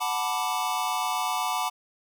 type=chord; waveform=square; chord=B minor seventh; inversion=second; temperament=equal; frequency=740 / 880 / 987.8 / 1174.7 Hz; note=F#5 / A5 / B5 / D6; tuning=0 / 0 / 0 / 0 cents; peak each=-32 dBFS; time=0-1.7 s; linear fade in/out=20 ms; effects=none